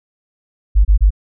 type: tone bursts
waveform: sine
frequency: 49.96 Hz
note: G1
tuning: 34 cents sharp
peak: -6 dBFS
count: 3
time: 0.75-1.106 s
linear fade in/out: 20 ms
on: 100 ms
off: 28 ms
effects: none